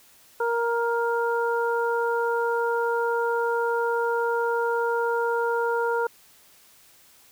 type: harmonic tone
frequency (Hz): 468.2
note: A#4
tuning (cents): +8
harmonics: 1 / 2 / 3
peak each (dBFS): -24 / -27 / -29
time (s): 0.4-6.07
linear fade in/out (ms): 5
effects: white hiss -55 dBFS RMS until 7.31 s